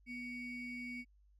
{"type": "ring-modulated tone", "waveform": "triangle", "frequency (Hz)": 1244.5, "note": "D#6", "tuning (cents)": 0, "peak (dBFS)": -37, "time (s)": [0.06, 1.05], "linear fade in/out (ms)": 50, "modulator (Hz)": 1000, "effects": ["added 50 Hz sine -64 dBFS peak until 1.39 s", "AAC 64 kbps"]}